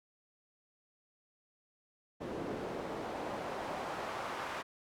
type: noise with band-pass filter sweep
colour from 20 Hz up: pink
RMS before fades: -40 dBFS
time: 2.2-4.63 s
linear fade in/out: 20 ms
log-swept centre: 370 to 1100 Hz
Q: 1.1
effects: none